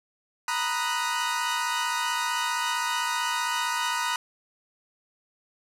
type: chord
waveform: sawtooth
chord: B major seventh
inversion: third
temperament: equal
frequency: 932.3 / 987.8 / 1244.5 / 1480 Hz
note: A#5 / B5 / D#6 / F#6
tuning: 0 / 0 / 0 / 0 cents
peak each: -27 / -27 / -28 / -28 dBFS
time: 0.48-4.16 s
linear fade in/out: 2 ms
effects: low-pass 11000 Hz 12 dB/octave